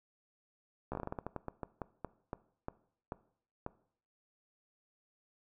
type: slowing click train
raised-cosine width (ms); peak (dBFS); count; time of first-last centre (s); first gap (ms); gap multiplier
1; -24; 19; 0.92-3.664; 14; 1.24
effects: noise-tail reverb RT60 0.6 s tail -19 dB re dry